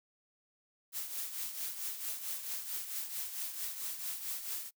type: noise with tremolo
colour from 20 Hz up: blue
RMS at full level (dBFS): -37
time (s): 0.92-4.71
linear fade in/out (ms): 50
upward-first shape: triangle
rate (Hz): 4.5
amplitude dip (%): 65
effects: noise-tail reverb RT60 0.1 s tail -25 dB re dry